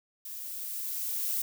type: noise with level ramp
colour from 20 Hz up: violet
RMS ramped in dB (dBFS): -41 to -30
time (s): 0.25-1.42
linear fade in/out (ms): 5
effects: none